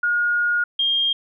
sine tone pair in turn, 1433 / 3217 Hz, F6 / G7, +44 / +44 cents, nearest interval octave + major second, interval 1400 cents, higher second, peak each -17 dBFS, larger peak neither, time 0.03-0.64 / 0.79-1.13 s, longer first, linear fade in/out 5 ms, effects none

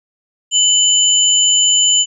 sine tone pair together, 2985 / 7100 Hz, F#7 / A8, +15 / +15 cents, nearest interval octave + minor third, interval 1500 cents, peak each -12 dBFS, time 0.51-2.06 s, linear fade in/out 50 ms, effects none

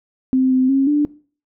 sine tone with pitch steps, 260.1 / 258.1 / 270.9 / 294.3 Hz, C4 / C4 / C#4 / D4, -10 / -23 / -40 / +4 cents, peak -12 dBFS, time 0.33-1.05 s, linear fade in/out 0 ms, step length 180 ms, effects noise-tail reverb RT60 0.4 s tail -20 dB re dry

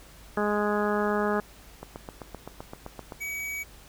harmonic tone, 208 Hz, G#3, 3 cents sharp, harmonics 1 / 2 / 3 / 4 / 5 / 6 / 7 / 8, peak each -29 / -28 / -32 / -33 / -36 / -33 / -37 / -36 dBFS, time 0.37-1.4 s, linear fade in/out 2 ms
click train, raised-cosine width 1 ms, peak -23 dBFS, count 11, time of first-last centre 1.83-3.122 s, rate 7.74 Hz
square tone, 2269 Hz, C#7, 40 cents sharp, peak -32 dBFS, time 3.2-3.64 s, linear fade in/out 20 ms
effects added 50 Hz sine -52 dBFS peak until 3.88 s + pink hiss -52 dBFS RMS until 3.88 s

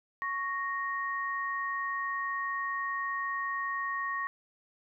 sine tone pair together, 1108.7 / 1864.6 Hz, C#6 / A#6, 0 / 0 cents, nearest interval major sixth, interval 900 cents, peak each -33 / -34 dBFS, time 0.22-4.27 s, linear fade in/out 0 ms, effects none

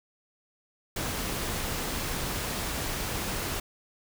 pink noise, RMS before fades -32 dBFS, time 0.96-3.6 s, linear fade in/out 5 ms, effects none

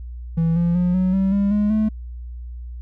triangle tone with pitch steps, 164.81 / 171.31 / 178.07 / 185.1 / 192.4 / 200 / 207.9 / 216.1 Hz, E3 / F3 / F3 / F#3 / G3 / G3 / G#3 / A3, 0 / -33 / +34 / +1 / -32 / +35 / +2 / -31 cents, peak -13 dBFS, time 0.37-1.89 s, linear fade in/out 10 ms, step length 190 ms, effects tanh soft clip ceiling -9 dBFS + added 60 Hz sine -30 dBFS peak until 2.81 s

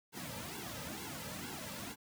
pink noise with flanger, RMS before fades -44 dBFS, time 0.12-1.96 s, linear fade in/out 50 ms, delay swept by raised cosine 1.6 to 2.8 ms, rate 2.2 Hz, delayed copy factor -0.9, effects high-pass 80 Hz 12 dB/octave

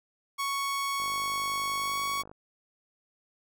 sawtooth tone with pitch glide, 1110 to 1117.7 Hz, C#6 to C#6, +2 to +14 cents, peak -25 dBFS, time 0.38-2.23 s, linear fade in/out 20 ms, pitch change +12 cents, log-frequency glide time 1.8-1.99 s
click train, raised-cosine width 1 ms, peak -33 dBFS, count 67, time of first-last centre 1-2.315 s, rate 50.2 Hz
effects none

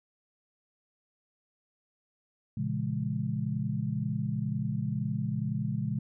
sine chord, A# half-diminished seventh, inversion none, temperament equal with one note detuned, 116.54 / 138.59 / 168.76 / 207.7 Hz, A#2 / C#3 / E3 / G#3, 0 / 0 / +41 / 0 cents, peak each -34 / -33 / -36 / -34 dBFS, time 2.57-5.99 s, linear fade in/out 5 ms, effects none

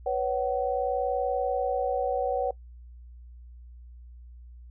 sine chord, B suspended second, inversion none, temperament equal with one note detuned, 493.9 / 554.4 / 754.7 Hz, B4 / C#5 / F#5, 0 / 0 / +34 cents, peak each -29 dBFS, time 0.06-2.51 s, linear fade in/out 5 ms, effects noise-tail reverb RT60 0.1 s tail -21 dB re dry + added 60 Hz sine -44 dBFS peak until 4.7 s

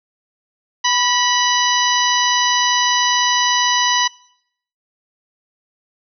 harmonic tone with a mistuned harmonic, 987.8 Hz, B5, in tune, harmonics 1 / 2 / 3 / 4 / 5 / 6, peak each -18 / -21 / -20 / -23 / -24 / -21 dBFS, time 0.84-4.08 s, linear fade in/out 10 ms, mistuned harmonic 2, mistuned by -33 cents, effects noise-tail reverb RT60 0.7 s tail -23 dB re dry

